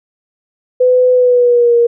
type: tone with pitch glide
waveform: sine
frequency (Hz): 503 to 472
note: B4 to A#4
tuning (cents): +32 to +22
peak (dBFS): -6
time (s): 0.8-1.87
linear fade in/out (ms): 10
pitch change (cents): -110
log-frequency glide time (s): 1.13-1.75
effects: none